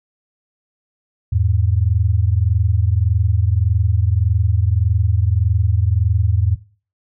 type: tone pair together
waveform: sine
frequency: 83.9 / 105.6 Hz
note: E2 / G#2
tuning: +31 / +29 cents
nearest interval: major third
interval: 398 cents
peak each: -16 dBFS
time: 1.32-6.56 s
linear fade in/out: 10 ms
effects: noise-tail reverb RT60 0.4 s tail -19 dB re dry